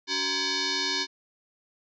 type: tone with frequency modulation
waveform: sine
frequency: 284.1 Hz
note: C#4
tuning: 43 cents sharp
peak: -25 dBFS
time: 0.07-1.07 s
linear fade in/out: 50 ms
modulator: 660 Hz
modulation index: 7.9
effects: none